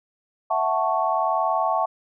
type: chord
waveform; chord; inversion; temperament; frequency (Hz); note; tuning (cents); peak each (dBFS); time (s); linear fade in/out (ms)
sine; F# minor seventh; third; equal; 659.3 / 740 / 880 / 1108.7; E5 / F#5 / A5 / C#6; 0 / 0 / 0 / 0; -25; 0.5-1.86; 10
effects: none